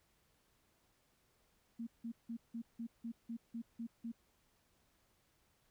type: tone bursts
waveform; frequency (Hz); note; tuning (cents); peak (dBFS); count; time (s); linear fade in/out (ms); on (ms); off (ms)
sine; 231.1; A#3; -15; -40; 10; 1.79-4.12; 10; 80; 170
effects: pink hiss -75 dBFS RMS until 5.7 s